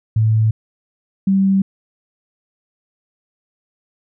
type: tone pair in turn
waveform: sine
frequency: 110 / 193.75 Hz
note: A2 / G3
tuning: 0 / -20 cents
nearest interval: minor seventh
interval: 980 cents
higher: second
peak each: -11 / -11 dBFS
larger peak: neither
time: 0.16-0.51 / 1.27-1.62 s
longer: neither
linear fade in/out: 5 ms
effects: none